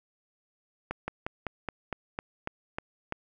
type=slowing click train; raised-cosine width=0.5 ms; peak=-17 dBFS; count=10; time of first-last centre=0.91-3.124 s; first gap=170 ms; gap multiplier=1.09; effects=none